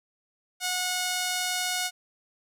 sawtooth tone with band-pass filter, 729 Hz, F#5, 26 cents flat, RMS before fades -29 dBFS, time 0.6-1.91 s, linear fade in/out 50 ms, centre 6400 Hz, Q 0.55, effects none

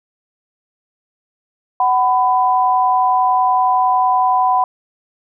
sine tone pair together, 749.2 / 1000 Hz, F#5 / B5, +21 / +21 cents, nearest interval perfect fourth, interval 500 cents, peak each -14 dBFS, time 1.8-4.64 s, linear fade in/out 2 ms, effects none

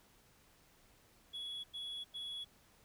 sine tone bursts, 3370 Hz, G#7, 25 cents sharp, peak -39 dBFS, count 3, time 1.33-2.448 s, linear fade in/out 20 ms, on 310 ms, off 94 ms, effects tanh soft clip ceiling -40 dBFS + pink hiss -67 dBFS RMS until 2.84 s

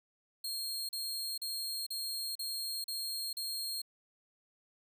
sawtooth tone bursts, 4237 Hz, C8, 21 cents sharp, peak -33 dBFS, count 7, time 0.44-3.818 s, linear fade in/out 5 ms, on 450 ms, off 38 ms, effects none

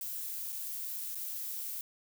violet noise with dropouts, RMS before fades -39 dBFS, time 0.01-1.81 s, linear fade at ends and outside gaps 1 ms, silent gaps 0.523-0.527 / 1.148-1.154 s, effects none

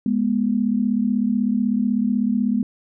sine tone pair together, 207.7 / 243.8 Hz, G#3 / B3, 0 / -22 cents, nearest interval minor third, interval 278 cents, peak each -20 dBFS, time 0.06-2.63 s, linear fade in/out 2 ms, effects none

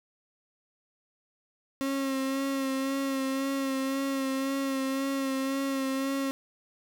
35% pulse tone with vibrato, 270.1 Hz, C#4, 45 cents flat, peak -26 dBFS, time 1.81-6.31 s, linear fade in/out 0 ms, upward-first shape sine, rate 1.9 Hz, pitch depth 24 cents each way, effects none

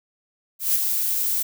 violet noise with ADSR envelope, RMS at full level -18 dBFS, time 0.59-1.43 s, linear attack 160 ms, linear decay 17 ms, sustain -5 dB, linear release 10 ms, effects none

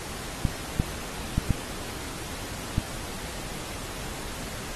clicks, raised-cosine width 5 ms, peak -10 dBFS, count 5, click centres 0.452 / 0.799 / 1.38 / 1.507 / 2.781 s, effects pink hiss -37 dBFS RMS until 4.75 s + AAC 32 kbps

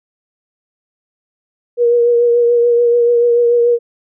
sine tone with vibrato, 476 Hz, A#4, 36 cents sharp, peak -8 dBFS, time 1.77-3.79 s, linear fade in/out 50 ms, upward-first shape triangle, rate 6.9 Hz, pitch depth 27 cents each way, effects none

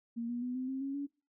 sine tone with pitch steps, 233.1 / 240.8 / 248.7 / 256.9 / 265.3 / 274 / 283 Hz, A#3 / B3 / B3 / C4 / C4 / C#4 / C#4, 0 / -44 / +12 / -32 / +24 / -20 / +36 cents, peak -34 dBFS, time 0.16-1.07 s, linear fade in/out 20 ms, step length 130 ms, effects noise-tail reverb RT60 0.3 s tail -21 dB re dry

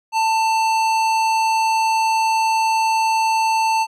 sine tone with hard clipping, 890 Hz, A5, 20 cents sharp, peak -17 dBFS, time 0.12-3.87 s, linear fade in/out 50 ms, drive 15 dB, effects none

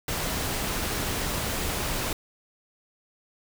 pink noise, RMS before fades -29 dBFS, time 0.08-2.13 s, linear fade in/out 2 ms, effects none

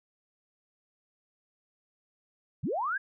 sine linear sweep, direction up, 91 to 1673 Hz, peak -28 dBFS, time 2.63-2.98 s, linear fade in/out 10 ms, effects none

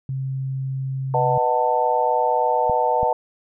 sine tone, 133.4 Hz, C3, 34 cents sharp, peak -23 dBFS, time 0.09-1.38 s, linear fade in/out 2 ms
sine chord, B dominant seventh, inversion none, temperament just, 493.9 / 617.4 / 740.8 / 889 Hz, B4 / D#5 / F#5 / A5, 0 / -14 / +2 / +18 cents, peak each -23 / -24 / -23 / -20 dBFS, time 1.14-3.13 s, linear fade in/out 2 ms
clicks, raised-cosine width 5 ms, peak -18 dBFS, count 2, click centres 2.697 / 3.031 s
effects none

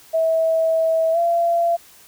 sine tone with pitch glide, 649 to 681.7 Hz, E5 to F5, -27 to -42 cents, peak -15 dBFS, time 0.13-1.77 s, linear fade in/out 20 ms, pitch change +85 cents, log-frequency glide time 1.12-1.18 s, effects white hiss -48 dBFS RMS until 2.07 s

